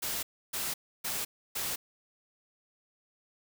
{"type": "noise bursts", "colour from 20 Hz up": "white", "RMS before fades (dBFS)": -34, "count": 4, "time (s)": [0.02, 1.76], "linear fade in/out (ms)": 10, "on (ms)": 210, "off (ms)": 300, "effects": []}